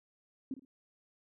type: tone with echo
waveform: sine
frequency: 264.9 Hz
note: C4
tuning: 22 cents sharp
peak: -34 dBFS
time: 0.51-0.54 s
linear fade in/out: 2 ms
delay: 55 ms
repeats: 2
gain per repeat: -13 dB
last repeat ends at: 0.65 s
effects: none